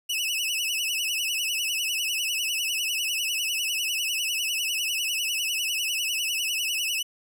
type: tone with vibrato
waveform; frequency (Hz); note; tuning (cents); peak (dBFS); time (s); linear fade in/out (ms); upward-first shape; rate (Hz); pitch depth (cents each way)
sawtooth; 2759; F7; -22; -22; 0.09-7.03; 10; sine; 10; 140
effects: none